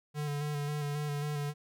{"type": "tone with vibrato", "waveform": "square", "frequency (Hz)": 146.83, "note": "D3", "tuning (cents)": 0, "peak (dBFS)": -33, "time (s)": [0.14, 1.54], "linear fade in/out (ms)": 50, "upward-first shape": "square", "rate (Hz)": 3.7, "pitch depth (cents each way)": 24, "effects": []}